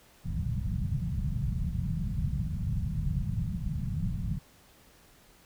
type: low-pass noise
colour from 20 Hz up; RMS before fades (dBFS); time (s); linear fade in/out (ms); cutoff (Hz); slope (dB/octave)
white; -31; 0.24-4.39; 20; 180; 48
effects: pink hiss -59 dBFS RMS until 5.45 s